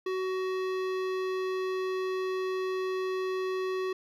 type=tone with hard clipping; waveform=sine; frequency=374.5 Hz; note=F#4; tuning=21 cents sharp; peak=-31 dBFS; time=0.06-3.93 s; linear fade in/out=5 ms; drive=17 dB; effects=none